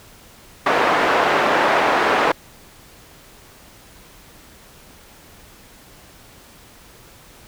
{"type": "band-pass noise", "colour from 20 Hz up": "pink", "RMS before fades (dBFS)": -17, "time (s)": [0.66, 2.32], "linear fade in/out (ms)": 5, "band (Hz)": [510, 1700], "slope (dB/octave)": 12, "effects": ["pink hiss -46 dBFS RMS until 7.47 s"]}